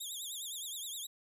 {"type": "tone with vibrato", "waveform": "15% pulse", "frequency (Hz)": 3520, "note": "A7", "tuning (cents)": 0, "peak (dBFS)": -33, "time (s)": [0, 1.07], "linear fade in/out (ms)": 10, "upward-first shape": "triangle", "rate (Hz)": 9.7, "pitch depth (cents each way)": 180, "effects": ["resampled to 32000 Hz"]}